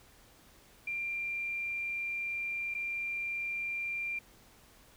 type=tone with dropouts; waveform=sine; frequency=2379 Hz; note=D7; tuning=22 cents sharp; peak=-33 dBFS; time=0.87-4.19 s; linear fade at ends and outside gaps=5 ms; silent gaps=2.741-2.748 s; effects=pink hiss -60 dBFS RMS until 4.96 s